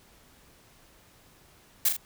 blue noise with echo, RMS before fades -22 dBFS, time 1.85-1.89 s, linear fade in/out 5 ms, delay 39 ms, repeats 2, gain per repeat -6 dB, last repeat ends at 1.968 s, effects pink hiss -58 dBFS RMS until 2.05 s

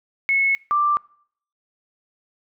sine tone pair in turn, 2191 / 1178.9 Hz, C#7 / D6, -21 / +6 cents, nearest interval major seventh, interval 1073 cents, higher first, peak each -16 dBFS, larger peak neither, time 0.29-0.55 / 0.71-0.97 s, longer neither, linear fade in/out 0 ms, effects noise-tail reverb RT60 0.6 s tail -24 dB re dry

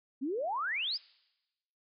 sine exponential sweep, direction up, 246.9 to 5274 Hz, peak -31 dBFS, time 0.21-0.98 s, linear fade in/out 20 ms, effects noise-tail reverb RT60 1.0 s tail -24 dB re dry

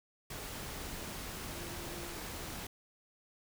sine tone in noise, 345 Hz, F4, 21 cents flat, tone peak -48 dBFS, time 1.52-2.19 s, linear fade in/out 5 ms, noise pink, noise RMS -43 dBFS, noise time 0.3-2.67 s, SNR -8 dB, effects none

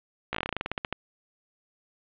slowing click train, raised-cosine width 0.3 ms, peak -12 dBFS, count 16, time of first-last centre 0.33-0.926 s, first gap 16 ms, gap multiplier 1.12, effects resampled to 8000 Hz + 7-bit

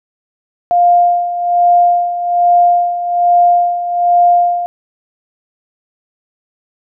sine tone with tremolo, 702 Hz, F5, 9 cents sharp, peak -5 dBFS, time 0.71-4.66 s, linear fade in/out 0 ms, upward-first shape sine, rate 1.2 Hz, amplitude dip 70%, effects none

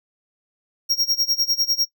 square tone with tremolo, 5588 Hz, F8, in tune, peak -16 dBFS, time 0.89-1.86 s, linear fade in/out 20 ms, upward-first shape sine, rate 10 Hz, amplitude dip 90%, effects noise-tail reverb RT60 0.1 s tail -20 dB re dry

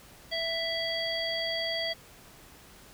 harmonic tone, 661 Hz, E5, 5 cents sharp, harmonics 1 / 3 / 5 / 7, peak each -34 / -35 / -34 / -35 dBFS, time 0.31-1.94 s, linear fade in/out 20 ms, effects pink hiss -53 dBFS RMS until 2.93 s

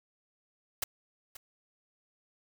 white noise with echo, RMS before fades -31 dBFS, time 0.82-0.84 s, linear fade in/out 5 ms, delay 530 ms, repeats 1, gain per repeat -15 dB, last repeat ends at 1.37 s, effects none

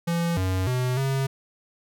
square tone with pitch steps, 169.6 / 93.4 / 126.3 / 135.2 Hz, E3 / F#2 / B2 / C#3, +50 / +17 / +39 / -43 cents, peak -23 dBFS, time 0.07-1.27 s, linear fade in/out 10 ms, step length 300 ms, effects none

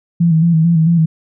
sine tone with vibrato, 164.81 Hz, E3, in tune, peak -8 dBFS, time 0.2-1.06 s, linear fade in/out 10 ms, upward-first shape square, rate 4.5 Hz, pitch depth 51 cents each way, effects none

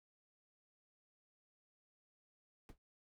brown noise with exponential decay, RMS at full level -45 dBFS, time 2.69-2.78 s, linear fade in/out 1 ms, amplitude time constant 18 ms, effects none

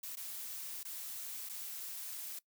blue noise with dropouts, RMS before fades -44 dBFS, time 0.03-2.39 s, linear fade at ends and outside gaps 5 ms, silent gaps 0.156-0.169 / 0.832-0.85 / 1.49-1.494 s, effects noise-tail reverb RT60 0.1 s tail -20 dB re dry

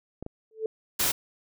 clicks, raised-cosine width 2 ms, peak -23 dBFS, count 2, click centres 0.226 / 0.264 s
sine tone with exponential growth, 440 Hz, A4, in tune, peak -22 dBFS, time 0.51-0.66 s, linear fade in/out 2 ms, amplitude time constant 31 ms
white noise, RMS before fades -25 dBFS, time 0.99-1.12 s, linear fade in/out 10 ms
effects none

